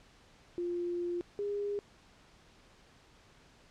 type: tone pair in turn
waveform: sine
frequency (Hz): 349.4 / 407.7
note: F4 / G#4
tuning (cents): +1 / -32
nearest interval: minor third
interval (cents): 267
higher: second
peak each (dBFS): -32 / -32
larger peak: neither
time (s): 0.58-1.21 / 1.39-1.79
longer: first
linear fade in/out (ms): 0
effects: pink hiss -61 dBFS RMS until 3.7 s + low-pass 6000 Hz 12 dB/octave